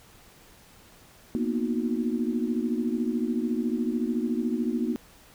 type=chord; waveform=sine; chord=B major seventh; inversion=third; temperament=equal with one note detuned; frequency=233.1 / 246.9 / 311.1 / 364.3 Hz; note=A#3 / B3 / D#4 / F#4; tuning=0 / 0 / 0 / -27 cents; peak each=-28 / -29 / -32 / -34 dBFS; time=1.35-4.96 s; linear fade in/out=0 ms; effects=pink hiss -54 dBFS RMS until 5.34 s